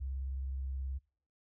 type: tone with vibrato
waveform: sine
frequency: 66.6 Hz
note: C2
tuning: 31 cents sharp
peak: -35 dBFS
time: 0-0.99 s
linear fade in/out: 20 ms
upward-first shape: sine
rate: 19 Hz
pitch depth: 52 cents each way
effects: noise-tail reverb RT60 0.6 s tail -26 dB re dry